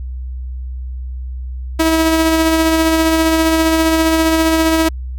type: tone with tremolo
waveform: sawtooth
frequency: 322.7 Hz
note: E4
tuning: 37 cents flat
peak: -6 dBFS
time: 1.79-4.89 s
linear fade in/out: 10 ms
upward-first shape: sine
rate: 15 Hz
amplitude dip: 30%
effects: added 63 Hz sine -22 dBFS peak until 5.18 s